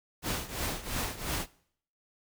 pink noise with tremolo, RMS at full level -31 dBFS, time 0.22-1.47 s, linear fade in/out 50 ms, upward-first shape triangle, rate 2.9 Hz, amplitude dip 85%, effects noise-tail reverb RT60 0.6 s tail -21 dB re dry

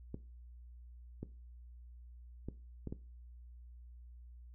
clicks, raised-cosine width 3 ms, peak -28 dBFS, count 5, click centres 0.144 / 1.23 / 2.486 / 2.873 / 2.925 s, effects noise-tail reverb RT60 0.3 s tail -17 dB re dry + added 60 Hz sine -51 dBFS peak until 4.54 s

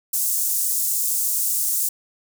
pink high-pass noise, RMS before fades -22 dBFS, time 0.13-1.89 s, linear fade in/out 5 ms, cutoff 7400 Hz, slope 24 dB/octave, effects none

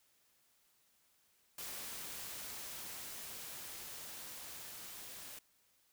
white noise with level ramp, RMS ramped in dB -45 to -50 dBFS, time 1.58-5.39 s, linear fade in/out 5 ms, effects white hiss -73 dBFS RMS until 5.92 s

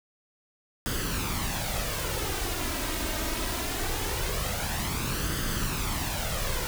pink noise with flanger, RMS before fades -30 dBFS, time 0.86-6.67 s, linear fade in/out 0 ms, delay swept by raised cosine 0.62 to 3.22 ms, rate 0.22 Hz, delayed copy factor +0.55, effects none

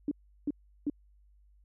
sine tone bursts, 290.5 Hz, D4, 19 cents flat, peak -27 dBFS, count 3, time 0.08-0.899 s, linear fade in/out 2 ms, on 33 ms, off 360 ms, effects added 50 Hz sine -59 dBFS peak until 1.64 s

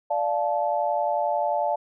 sine chord, D minor, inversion none, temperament equal with one note detuned, 587.3 / 698.5 / 869.4 Hz, D5 / F5 / A5, 0 / 0 / -21 cents, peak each -26 dBFS, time 0.1-1.76 s, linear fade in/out 10 ms, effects none

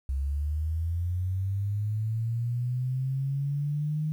sine linear sweep, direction up, 66 to 155.56 Hz, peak -26 dBFS, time 0.09-4.12 s, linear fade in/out 0 ms, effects 10-bit

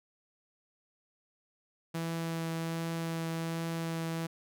sawtooth tone with vibrato, 164.81 Hz, E3, in tune, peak -29 dBFS, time 1.94-4.27 s, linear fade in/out 10 ms, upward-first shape triangle, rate 1.3 Hz, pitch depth 10 cents each way, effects none

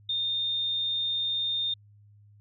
sine tone, 3641 Hz, A#7, 41 cents flat, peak -26 dBFS, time 0.09-1.74 s, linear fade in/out 5 ms, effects added 103 Hz sine -53 dBFS peak until 2.4 s

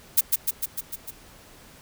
violet noise with echo, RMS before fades -17 dBFS, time 0.17-0.21 s, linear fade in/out 10 ms, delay 150 ms, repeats 6, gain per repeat -3 dB, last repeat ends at 1.11 s, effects pink hiss -50 dBFS RMS until 1.81 s

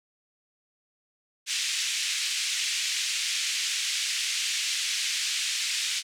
pink band-pass noise, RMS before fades -29 dBFS, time 1.46-6.03 s, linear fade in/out 50 ms, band 2300 to 8000 Hz, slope 24 dB/octave, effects none

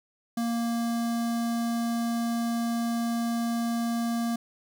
square tone with notch filter, 233.1 Hz, A#3, in tune, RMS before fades -28 dBFS, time 0.37-4.36 s, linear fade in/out 5 ms, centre 2400 Hz, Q 1.4, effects none

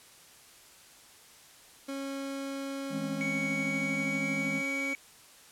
30% pulse tone, 274.2 Hz, C#4, 19 cents flat, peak -32 dBFS, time 1.88-4.94 s, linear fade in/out 10 ms
triangle chord, E augmented, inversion none, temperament equal with one note detuned, 161.61 / 207.7 / 261.6 Hz, E3 / G#3 / B#3, -34 / 0 / 0 cents, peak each -37 / -35 / -37 dBFS, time 2.89-4.63 s, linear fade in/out 50 ms
triangle tone with pitch glide, 2232 to 2257 Hz, C#7 to C#7, +11 to +31 cents, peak -30 dBFS, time 3.21-4.95 s, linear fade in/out 0 ms, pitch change +20 cents, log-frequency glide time 3.42-4.64 s
effects white hiss -55 dBFS RMS until 5.51 s + low-pass 11000 Hz 12 dB/octave

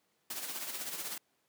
white noise with tremolo, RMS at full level -38 dBFS, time 0.3-1.18 s, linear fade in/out 5 ms, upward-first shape sine, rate 16 Hz, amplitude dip 50%, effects pink hiss -75 dBFS RMS until 1.48 s + high-pass 200 Hz 12 dB/octave

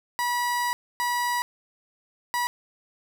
30% pulse tone bursts at uneven times, 971 Hz, B5, 30 cents flat, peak -21 dBFS, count 3, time 0.19-0.73 / 1-1.42 / 2.34-2.47 s, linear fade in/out 0 ms, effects none

